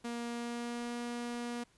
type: tone with pitch glide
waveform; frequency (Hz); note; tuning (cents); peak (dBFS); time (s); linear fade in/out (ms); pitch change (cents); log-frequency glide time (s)
sawtooth; 236.4 to 239.4; A#3 to A#3; +24 to +46; -33; 0.04-1.64; 10; +22; 0.26-0.98
effects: pink hiss -68 dBFS RMS until 1.77 s + resampled to 24000 Hz